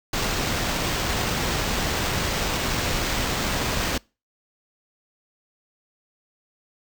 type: noise with sample-and-hold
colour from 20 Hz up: pink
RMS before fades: -25 dBFS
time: 0.13-3.98 s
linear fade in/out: 5 ms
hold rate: 11025 Hz
effects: noise-tail reverb RT60 0.3 s tail -26 dB re dry